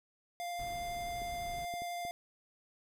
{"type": "tone with vibrato", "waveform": "square", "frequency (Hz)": 698.5, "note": "F5", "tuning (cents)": 0, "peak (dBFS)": -38, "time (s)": [0.4, 2.11], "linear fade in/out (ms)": 0, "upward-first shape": "triangle", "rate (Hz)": 12, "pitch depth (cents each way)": 8}
{"type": "noise", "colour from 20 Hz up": "brown", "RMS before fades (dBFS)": -48, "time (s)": [0.59, 1.65], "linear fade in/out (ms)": 2}
{"type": "clicks", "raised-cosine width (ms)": 2, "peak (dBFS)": -35, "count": 4, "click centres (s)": [1.219, 1.739, 1.82, 2.051]}
{"effects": []}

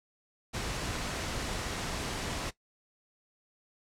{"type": "noise", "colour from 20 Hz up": "pink", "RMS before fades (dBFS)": -35, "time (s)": [0.53, 2.51], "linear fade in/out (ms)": 20, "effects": ["noise-tail reverb RT60 0.1 s tail -17 dB re dry", "low-pass 8000 Hz 12 dB/octave"]}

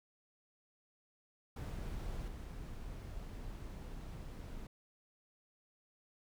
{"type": "noise with level steps", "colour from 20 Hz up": "brown", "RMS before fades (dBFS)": [-42, -46], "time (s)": [1.56, 4.67], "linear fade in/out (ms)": 5, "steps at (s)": 2.28, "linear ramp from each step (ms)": 2, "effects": []}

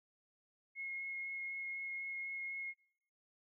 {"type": "tone with vibrato", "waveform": "sine", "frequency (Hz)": 2162, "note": "C#7", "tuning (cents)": -44, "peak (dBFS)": -40, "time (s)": [0.75, 2.74], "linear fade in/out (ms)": 50, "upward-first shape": "sine", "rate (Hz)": 4, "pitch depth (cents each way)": 8, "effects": ["noise-tail reverb RT60 0.7 s tail -24 dB re dry"]}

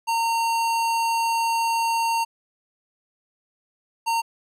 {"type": "tone pair in turn", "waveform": "square", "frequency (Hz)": [917, 917], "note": ["A#5", "A#5"], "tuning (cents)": [-29, -29], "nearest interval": "unison", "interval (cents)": 0, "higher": "neither", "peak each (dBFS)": -21, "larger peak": "neither", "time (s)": [[0.07, 2.25], [4.06, 4.22]], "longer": "first", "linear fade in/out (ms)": 20, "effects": ["low-pass 12000 Hz 12 dB/octave", "10-bit"]}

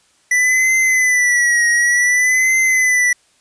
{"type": "tone with vibrato", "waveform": "square", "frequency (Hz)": 1975.5, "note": "B6", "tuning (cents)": 0, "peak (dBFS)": -12, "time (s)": [0.31, 3.13], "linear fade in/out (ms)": 5, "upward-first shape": "triangle", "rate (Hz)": 0.55, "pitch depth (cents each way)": 82, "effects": ["white hiss -56 dBFS RMS until 3.4 s", "resampled to 22050 Hz"]}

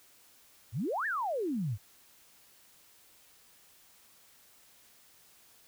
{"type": "exponential two-way sweep", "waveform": "sine", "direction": "up then down", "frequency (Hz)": [92.6, 1869, 92.6], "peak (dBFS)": -30, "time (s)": [0.72, 1.78], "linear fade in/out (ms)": 50, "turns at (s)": 1.06, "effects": ["white hiss -61 dBFS RMS until 5.67 s"]}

